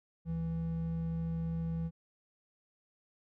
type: tone pair together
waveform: triangle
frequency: 72.74 / 164.81 Hz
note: D2 / E3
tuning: -16 / 0 cents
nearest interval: octave + major second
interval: 1416 cents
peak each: -40 / -31 dBFS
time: 0.25-1.91 s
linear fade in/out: 50 ms
effects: none